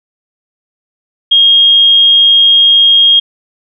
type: tone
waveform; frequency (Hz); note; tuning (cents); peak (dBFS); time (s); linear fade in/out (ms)
sine; 3249; G#7; -39; -3; 1.31-3.2; 10
effects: none